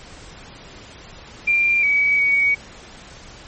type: tone with pitch steps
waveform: sine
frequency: 2380 / 2272 / 2248 Hz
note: D7 / C#7 / C#7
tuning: +22 / +42 / +24 cents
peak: -14 dBFS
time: 1.47-2.55 s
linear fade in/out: 10 ms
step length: 360 ms
effects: pink hiss -41 dBFS RMS until 3.47 s + MP3 32 kbps